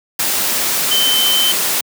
sine tone in noise, 3079 Hz, G7, 32 cents flat, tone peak -13 dBFS, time 0.91-1.52 s, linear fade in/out 5 ms, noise white, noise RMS -17 dBFS, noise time 0.19-1.81 s, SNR +1 dB, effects high-pass 150 Hz 12 dB/octave

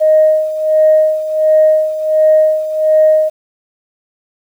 sine tone with tremolo, 622.3 Hz, D#5, in tune, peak -4 dBFS, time 0-3.3 s, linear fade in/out 20 ms, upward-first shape sine, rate 1.4 Hz, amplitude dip 75%, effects tanh soft clip ceiling 0 dBFS + 7-bit

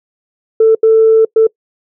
sine tone bursts at uneven times, 444.3 Hz, A4, 17 cents sharp, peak -3 dBFS, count 3, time 0.6-0.75 / 0.83-1.25 / 1.36-1.47 s, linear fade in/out 5 ms, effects noise-tail reverb RT60 0.1 s tail -25 dB re dry + tanh soft clip ceiling 0 dBFS

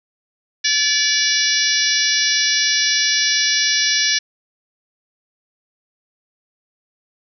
harmonic tone, 577 Hz, D5, 31 cents flat, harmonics 3 / 4 / 5 / 6 / 7 / 8 / 9 / 10, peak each -22 / -25 / -26 / -24 / -23 / -26 / -21 / -21 dBFS, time 0.64-4.19 s, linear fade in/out 10 ms, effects none

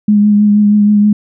sine tone with vibrato, 207.7 Hz, G#3, in tune, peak -5 dBFS, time 0.08-1.13 s, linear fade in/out 5 ms, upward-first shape triangle, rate 6.3 Hz, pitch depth 26 cents each way, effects none

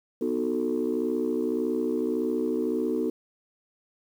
sine chord, B dominant seventh, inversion none, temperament just, 246.9 / 308.7 / 370.4 / 444.5 Hz, B3 / D#4 / F#4 / A4, 0 / -14 / +2 / +18 cents, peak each -29 dBFS, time 0.21-3.1 s, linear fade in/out 5 ms, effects tanh soft clip ceiling -17 dBFS + 9-bit

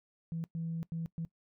sine tone bursts at uneven times, 164.81 Hz, E3, in tune, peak -33 dBFS, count 4, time 0.32-0.44 / 0.55-0.83 / 0.92-1.06 / 1.18-1.25 s, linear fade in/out 0 ms, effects noise-tail reverb RT60 0.1 s tail -20 dB re dry + tanh soft clip ceiling -29 dBFS

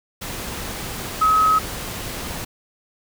sine tone in noise, 1276 Hz, D#6, 43 cents sharp, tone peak -13 dBFS, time 1.21-1.59 s, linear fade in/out 10 ms, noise pink, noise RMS -30 dBFS, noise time 0.21-2.45 s, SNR +14 dB, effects none

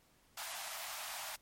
pink high-pass noise, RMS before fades -44 dBFS, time 0.37-1.36 s, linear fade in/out 5 ms, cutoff 620 Hz, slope 96 dB/octave, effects pink hiss -69 dBFS RMS until 1.41 s + MP3 64 kbps

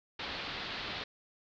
white low-pass noise, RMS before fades -40 dBFS, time 0.19-1.04 s, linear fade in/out 5 ms, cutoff 4400 Hz, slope 48 dB/octave, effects none

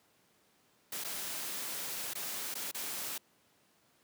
white noise with dropouts, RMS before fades -39 dBFS, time 0.92-3.18 s, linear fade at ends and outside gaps 5 ms, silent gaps 1.04-1.045 / 2.136-2.152 / 2.542-2.552 / 2.714-2.745 s, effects pink hiss -69 dBFS RMS until 4.03 s + high-pass 150 Hz 12 dB/octave

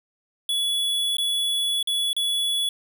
square tone with dropouts, 3399 Hz, G#7, 39 cents sharp, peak -22 dBFS, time 0.49-2.69 s, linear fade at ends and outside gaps 2 ms, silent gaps 1.169-1.183 / 1.828-1.873 / 2.131-2.165 s, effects none

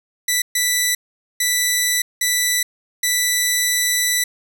10% pulse tone bursts at uneven times, 1975.5 Hz, B6, in tune, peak -7 dBFS, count 5, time 0.28-0.42 / 0.55-0.95 / 1.4-2.02 / 2.21-2.63 / 3.03-4.24 s, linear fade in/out 5 ms, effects none

